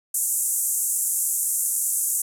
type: band-pass noise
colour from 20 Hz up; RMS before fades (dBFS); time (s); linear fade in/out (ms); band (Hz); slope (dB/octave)
pink; -24; 0.14-2.22; 5; 7200 to 13000; 48
effects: none